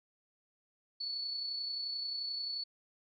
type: tone with amplitude modulation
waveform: sine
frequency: 4435 Hz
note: C#8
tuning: in tune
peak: -34 dBFS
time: 1-2.64 s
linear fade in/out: 10 ms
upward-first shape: sine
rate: 31.4 Hz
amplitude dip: 35%
effects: none